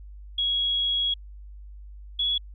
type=tone pair in turn; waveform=sine; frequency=3322 / 3370 Hz; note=G#7 / G#7; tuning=0 / +25 cents; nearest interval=unison; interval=25 cents; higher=second; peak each=-22 dBFS; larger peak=neither; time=0.38-1.14 / 2.19-2.38 s; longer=first; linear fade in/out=5 ms; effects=added 50 Hz sine -40 dBFS peak until 2.54 s